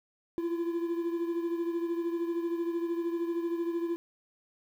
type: beating tone pair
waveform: triangle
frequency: 337.5 / 350.5 Hz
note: E4 / F4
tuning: +41 / +6 cents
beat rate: 13 Hz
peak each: -28 / -35 dBFS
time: 0.38-3.96 s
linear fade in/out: 0 ms
effects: 10-bit